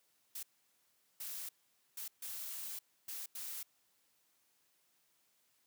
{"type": "noise bursts at uneven times", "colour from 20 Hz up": "blue", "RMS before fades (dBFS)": -44, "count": 6, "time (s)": [[0.35, 0.43], [1.2, 1.49], [1.97, 2.08], [2.22, 2.79], [3.08, 3.26], [3.35, 3.63]], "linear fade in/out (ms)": 5, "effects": ["white hiss -75 dBFS RMS until 5.66 s", "high-pass 100 Hz 12 dB/octave"]}